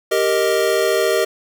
square chord, Eb major, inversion first, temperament equal, 392 / 466.2 / 622.3 Hz, G4 / Bb4 / Eb5, 0 / 0 / 0 cents, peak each -20 dBFS, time 0.11-1.25 s, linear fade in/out 10 ms, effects none

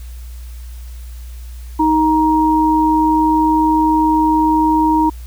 sine tone pair together, 313.1 / 940 Hz, D#4 / A#5, +11 / +14 cents, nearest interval octave + perfect fifth, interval 1903 cents, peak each -13 dBFS, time 1.79-5.1 s, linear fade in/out 10 ms, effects added 60 Hz sine -28 dBFS peak until 5.26 s + white hiss -46 dBFS RMS until 5.26 s

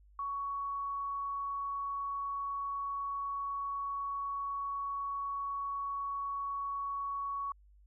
sine tone, 1118 Hz, C#6, 14 cents sharp, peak -34 dBFS, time 0.19-7.52 s, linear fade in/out 2 ms, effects added 50 Hz sine -58 dBFS peak until 7.86 s

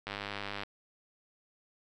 click train, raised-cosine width 0.3 ms, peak -21 dBFS, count 58, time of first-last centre 0.07-0.634 s, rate 101 Hz, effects none

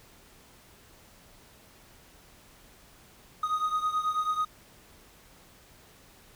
triangle beating tone pair, 1244.5 / 1253.7 Hz, D#6 / D#6, 0 / +13 cents, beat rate 9.2 Hz, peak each -26 / -30 dBFS, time 3.43-4.45 s, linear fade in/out 5 ms, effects pink hiss -56 dBFS RMS until 6.35 s

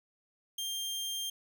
sawtooth tone, 3190 Hz, G7, 30 cents sharp, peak -31 dBFS, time 0.58-1.3 s, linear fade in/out 5 ms, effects none

